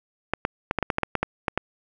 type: clicks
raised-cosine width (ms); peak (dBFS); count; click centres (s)
0.5; -7; 12; 0.336 / 0.451 / 0.711 / 0.787 / 0.827 / 0.902 / 0.984 / 1.033 / 1.153 / 1.23 / 1.482 / 1.576
effects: none